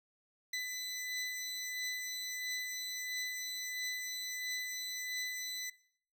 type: beating tone pair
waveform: 20% pulse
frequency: 2000 / 2001.5 Hz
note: B6 / B6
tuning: +21 / +23 cents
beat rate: 1.5 Hz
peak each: -40 / -33 dBFS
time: 0.53-5.7 s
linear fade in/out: 5 ms
effects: noise-tail reverb RT60 0.6 s tail -20 dB re dry